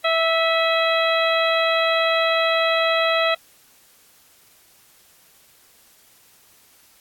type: harmonic tone with a mistuned harmonic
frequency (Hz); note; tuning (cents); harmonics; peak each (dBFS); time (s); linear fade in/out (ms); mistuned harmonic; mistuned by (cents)
656; E5; -9; 1 / 2 / 3 / 4 / 5 / 6; -20 / -23 / -25 / -26 / -27 / -28; 0.04-3.35; 10; 4; -45
effects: white hiss -54 dBFS RMS until 7 s + AAC 64 kbps